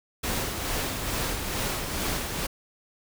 pink noise with tremolo, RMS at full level -28 dBFS, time 0.23-2.47 s, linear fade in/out 10 ms, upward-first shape sine, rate 2.3 Hz, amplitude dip 40%, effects none

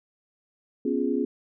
sine chord, C# dominant seventh, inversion third, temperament equal, 246.9 / 277.2 / 349.2 / 415.3 Hz, B3 / C#4 / E#4 / G#4, 0 / 0 / 0 / 0 cents, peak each -28 / -27 / -30 / -29 dBFS, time 0.85-1.25 s, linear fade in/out 5 ms, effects none

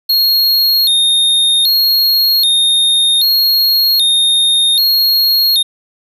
square tone with vibrato, 3972 Hz, B7, 9 cents sharp, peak -9 dBFS, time 0.09-5.63 s, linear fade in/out 10 ms, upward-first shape square, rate 0.64 Hz, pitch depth 130 cents each way, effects none

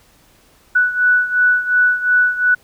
sine beating tone pair, 1480 / 1482.8 Hz, F#6 / F#6, 0 / +3 cents, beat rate 2.8 Hz, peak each -13 / -17 dBFS, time 0.75-2.55 s, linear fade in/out 10 ms, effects pink hiss -52 dBFS RMS until 2.63 s

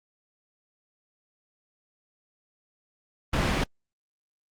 pink low-pass noise, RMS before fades -25 dBFS, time 3.33-3.64 s, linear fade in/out 5 ms, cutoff 4200 Hz, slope 12 dB/octave, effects Opus 24 kbps

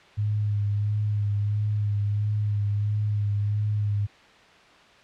sine tone with vibrato, 103.83 Hz, G#2, in tune, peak -22 dBFS, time 0.17-4.07 s, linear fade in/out 20 ms, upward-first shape sine, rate 1.5 Hz, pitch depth 25 cents each way, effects white hiss -52 dBFS RMS until 5.03 s + low-pass 3000 Hz 12 dB/octave

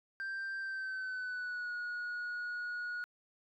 sine tone with pitch glide, 1574 to 1451.7 Hz, G6 to F#6, +7 to -33 cents, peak -34 dBFS, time 0.2-3.04 s, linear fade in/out 0 ms, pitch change -140 cents, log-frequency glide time 0.59-1.73 s, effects tanh soft clip ceiling -36 dBFS

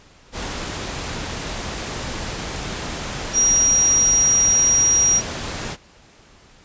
sine tone in noise, 5720 Hz, F8, 41 cents sharp, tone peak -13 dBFS, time 3.33-5.22 s, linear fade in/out 50 ms, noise pink, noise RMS -28 dBFS, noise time 0.32-5.77 s, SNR +12 dB, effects pink hiss -50 dBFS RMS until 6.64 s + resampled to 16000 Hz

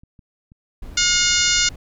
clicks, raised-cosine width 5 ms, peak -34 dBFS, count 3, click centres 0.035 / 0.192 / 0.519 s
brown noise, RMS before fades -35 dBFS, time 0.82-1.76 s, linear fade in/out 5 ms
harmonic tone, 716 Hz, F5, 43 cents sharp, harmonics 2 / 3 / 4 / 5 / 6 / 7 / 8 / 9 / 10, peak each -24 / -24 / -24 / -24 / -24 / -24 / -24 / -24 / -24 dBFS, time 0.97-1.69 s, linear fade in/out 5 ms
effects none

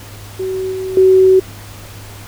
sine tone with level steps, 377 Hz, F#4, 32 cents sharp, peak -17 / -19 / -5 dBFS, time 0.39-1.4 s, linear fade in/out 10 ms, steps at 0.72 / 0.97 s, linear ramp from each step 2 ms, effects added 102 Hz sine -34 dBFS peak until 2.27 s + pink hiss -36 dBFS RMS until 2.27 s

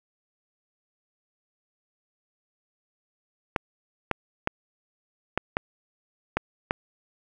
clicks, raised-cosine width 0.5 ms, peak -8 dBFS, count 7, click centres 3.562 / 4.113 / 4.474 / 5.376 / 5.569 / 6.37 / 6.709 s, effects 8-bit

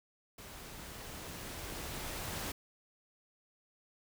pink noise with level ramp, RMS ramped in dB -50 to -39 dBFS, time 0.38-2.52 s, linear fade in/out 5 ms, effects none

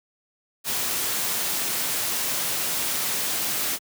white noise, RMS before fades -26 dBFS, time 0.64-3.79 s, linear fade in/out 50 ms, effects high-pass 100 Hz 12 dB/octave

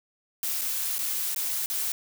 blue noise with dropouts, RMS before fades -29 dBFS, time 0.43-1.92 s, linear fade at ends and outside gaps 1 ms, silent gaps 0.612-0.616 / 0.983-0.99 / 1.347-1.361 / 1.66-1.7 s, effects none

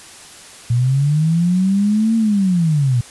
sine linear two-way sweep, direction up then down, 116.5 to 228.5 to 116.5 Hz, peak -12 dBFS, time 0.7-3.01 s, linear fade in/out 5 ms, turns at 2.16 s, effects white hiss -39 dBFS RMS until 3.1 s + resampled to 24000 Hz

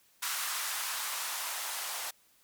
violet noise with band-pass filter sweep, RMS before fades -36 dBFS, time 0.22-2.11 s, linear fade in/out 10 ms, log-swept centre 1200 to 790 Hz, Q 1.8, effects white hiss -66 dBFS RMS until 2.43 s

